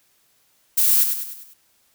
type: noise with echo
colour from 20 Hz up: violet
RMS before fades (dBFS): -17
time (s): 0.77-1.04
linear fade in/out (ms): 10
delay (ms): 100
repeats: 5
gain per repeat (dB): -6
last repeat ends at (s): 1.54
effects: white hiss -62 dBFS RMS until 1.94 s